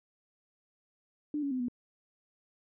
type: tone with pitch steps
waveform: sine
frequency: 297.1 / 280.6 / 255.9 / 244.8 Hz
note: D4 / C#4 / C4 / B3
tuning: +20 / +21 / -38 / -15 cents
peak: -30 dBFS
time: 1.34-1.684 s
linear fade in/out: 2 ms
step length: 86 ms
effects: none